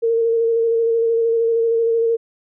sine tone with vibrato, 458.7 Hz, A#4, 28 cents flat, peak -14 dBFS, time 0.02-2.17 s, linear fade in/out 20 ms, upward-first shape square, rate 13 Hz, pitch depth 17 cents each way, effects none

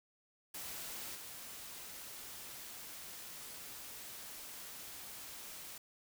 white noise with level steps, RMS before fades -45 / -49 dBFS, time 0.54-5.78 s, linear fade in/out 5 ms, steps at 1.15 s, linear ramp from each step 2 ms, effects none

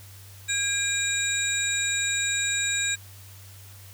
sine tone cluster, 1621 / 2393 / 3817 / 7210 / 7740 Hz, G#6 / D7 / A#7 / A8 / B8, -42 / +32 / +40 / +41 / -36 cents, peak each -30 dBFS, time 0.48-2.96 s, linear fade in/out 20 ms, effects added 97 Hz sine -45 dBFS peak until 3.93 s + white hiss -50 dBFS RMS until 3.93 s

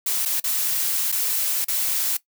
blue noise with dropouts, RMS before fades -23 dBFS, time 0.06-2.17 s, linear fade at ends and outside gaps 5 ms, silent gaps 0.253-0.257 / 0.401-0.44 / 1.118-1.123 / 1.646-1.682 s, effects noise-tail reverb RT60 0.1 s tail -18 dB re dry

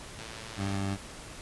click train, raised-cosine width 0.2 ms, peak -26 dBFS, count 65, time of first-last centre 0.19-0.761 s, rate 112 Hz
20% pulse tone, 98.2 Hz, G2, 4 cents sharp, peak -25 dBFS, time 0.56-0.98 s, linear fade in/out 50 ms
effects pink hiss -45 dBFS RMS until 1.41 s + resampled to 24000 Hz

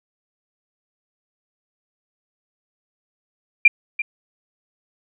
sine tone with echo, 2386 Hz, D7, 27 cents sharp, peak -6 dBFS, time 3.65-3.68 s, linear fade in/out 5 ms, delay 340 ms, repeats 1, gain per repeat -14 dB, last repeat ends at 4.02 s, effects none

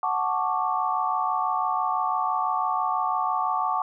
sine chord, D major seventh, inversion first, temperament equal, 740 / 880 / 1108.7 / 1174.7 Hz, F#5 / A5 / C#6 / D6, 0 / 0 / 0 / 0 cents, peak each -28 dBFS, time 0.03-3.82 s, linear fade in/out 2 ms, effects none

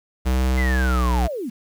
square tone with pitch glide, 64.3 to 61.47 Hz, C2 to B1, -30 to -7 cents, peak -18 dBFS, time 0.25-1.28 s, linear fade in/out 20 ms, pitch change -77 cents, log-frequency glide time 0.86-1.06 s
sine linear sweep, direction down, 2082 to 197.7 Hz, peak -25 dBFS, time 0.57-1.5 s, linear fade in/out 10 ms
effects 8-bit

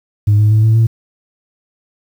sine tone with pitch steps, 103.8 / 106.1 / 108.46 / 110.87 / 113.33 Hz, G#2 / G#2 / A2 / A2 / A#2, 0 / +38 / -24 / +14 / -48 cents, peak -5 dBFS, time 0.27-0.87 s, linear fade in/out 10 ms, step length 120 ms, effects tanh soft clip ceiling -5 dBFS + 7-bit

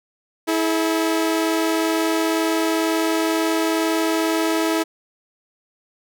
sawtooth tone pair together, 325.5 / 427.6 Hz, E4 / A4, -22 / -49 cents, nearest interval perfect fourth, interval 473 cents, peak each -15 / -21 dBFS, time 0.47-4.84 s, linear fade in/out 20 ms, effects none

